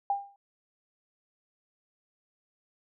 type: tone with exponential decay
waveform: sine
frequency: 800 Hz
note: G5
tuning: 35 cents sharp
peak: -22 dBFS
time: 0.1-0.36 s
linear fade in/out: 2 ms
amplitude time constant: 56 ms
effects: none